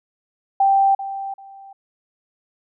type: tone with echo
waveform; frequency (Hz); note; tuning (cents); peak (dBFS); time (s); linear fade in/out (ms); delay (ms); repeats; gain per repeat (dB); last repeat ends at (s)
sine; 784; G5; 0; -12; 0.6-0.95; 5; 390; 2; -13; 1.73
effects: none